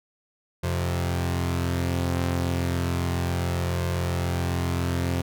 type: tone pair together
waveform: sawtooth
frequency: 87.31 / 130.81 Hz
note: F2 / C3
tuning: 0 / 0 cents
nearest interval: perfect fifth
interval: 700 cents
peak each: -21 / -25 dBFS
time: 0.63-5.22 s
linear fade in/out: 10 ms
effects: none